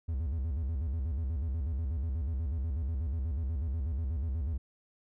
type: tone with vibrato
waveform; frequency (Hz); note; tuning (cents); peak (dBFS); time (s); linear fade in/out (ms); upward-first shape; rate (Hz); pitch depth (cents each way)
triangle; 73.42; D2; 0; -28; 0.08-4.58; 10; square; 8.2; 200
effects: none